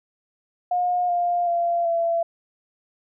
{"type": "tone with pitch steps", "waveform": "sine", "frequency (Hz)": [716, 701.7, 687.6, 673.9], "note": ["F5", "F5", "F5", "E5"], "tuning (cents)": [43, 8, -27, 38], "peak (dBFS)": -19, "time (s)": [0.71, 2.23], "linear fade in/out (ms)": 5, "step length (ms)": 380, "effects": []}